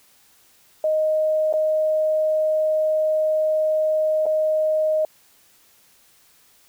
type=tone with dropouts; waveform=sine; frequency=622.3 Hz; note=D#5; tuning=in tune; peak=-17 dBFS; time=0.84-5.05 s; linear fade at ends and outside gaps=2 ms; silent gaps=1.527-1.537 / 4.257-4.264 s; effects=white hiss -56 dBFS RMS until 6.68 s